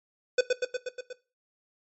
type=tone with echo; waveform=square; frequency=500 Hz; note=B4; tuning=21 cents sharp; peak=-19 dBFS; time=0.38-0.41 s; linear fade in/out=5 ms; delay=120 ms; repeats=6; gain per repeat=-3 dB; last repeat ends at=1.13 s; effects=noise-tail reverb RT60 0.3 s tail -17 dB re dry + MP3 32 kbps